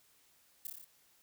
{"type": "noise with echo", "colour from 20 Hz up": "violet", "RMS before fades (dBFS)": -41, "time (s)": [0.65, 0.67], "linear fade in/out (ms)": 2, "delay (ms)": 29, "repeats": 6, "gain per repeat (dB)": -2, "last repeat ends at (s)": 0.844, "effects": ["white hiss -68 dBFS RMS until 1.22 s"]}